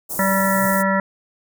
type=band-stop noise; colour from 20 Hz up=white; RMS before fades=-27 dBFS; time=0.09-0.83 s; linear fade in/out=20 ms; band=900 to 7200 Hz; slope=24 dB/octave
type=harmonic tone; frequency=193.7 Hz; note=G3; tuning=20 cents flat; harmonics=1 / 3 / 5 / 7 / 9 / 10; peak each=-20 / -22 / -23 / -24 / -26 / -26 dBFS; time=0.19-1 s; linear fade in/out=2 ms
type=tone with exponential growth; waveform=triangle; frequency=130 Hz; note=C3; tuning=11 cents flat; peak=-25 dBFS; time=0.43-0.66 s; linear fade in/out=5 ms; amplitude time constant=49 ms
effects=none